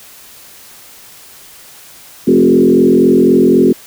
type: tone with frequency modulation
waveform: sine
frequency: 311.1 Hz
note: D#4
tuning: in tune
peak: -5 dBFS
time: 2.27-3.73 s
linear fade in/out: 10 ms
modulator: 43.9 Hz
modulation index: 2.4
effects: white hiss -38 dBFS RMS until 3.86 s